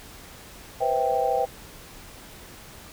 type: chord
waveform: sine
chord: C major seventh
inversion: third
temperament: just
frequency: 490.5 / 523.3 / 654.1 / 784.9 Hz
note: B4 / C5 / E5 / G5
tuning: -12 / 0 / -14 / +2 cents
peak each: -27 / -28 / -28 / -24 dBFS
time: 0.8-1.46 s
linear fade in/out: 20 ms
effects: pink hiss -45 dBFS RMS until 2.92 s